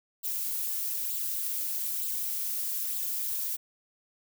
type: noise with flanger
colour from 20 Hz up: violet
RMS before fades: -32 dBFS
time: 0.23-3.57 s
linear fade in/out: 20 ms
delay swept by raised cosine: 0.24 to 5.34 ms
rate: 1.1 Hz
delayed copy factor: +0.5
effects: none